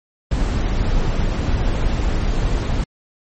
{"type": "noise", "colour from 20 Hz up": "brown", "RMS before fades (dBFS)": -18, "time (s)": [0.31, 2.84], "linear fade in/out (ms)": 5, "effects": ["MP3 32 kbps"]}